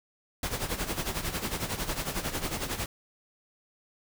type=noise with tremolo; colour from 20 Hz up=pink; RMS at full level=-30 dBFS; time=0.43-2.86 s; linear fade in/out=2 ms; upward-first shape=sine; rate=11 Hz; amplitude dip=70%; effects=none